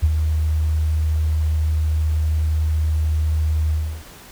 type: tone with ADSR envelope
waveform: sine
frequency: 77.78 Hz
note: D#2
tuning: in tune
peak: -10 dBFS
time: 0.02-4.04 s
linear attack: 21 ms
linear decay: 42 ms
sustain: -6 dB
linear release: 320 ms
effects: pink hiss -42 dBFS RMS until 4.31 s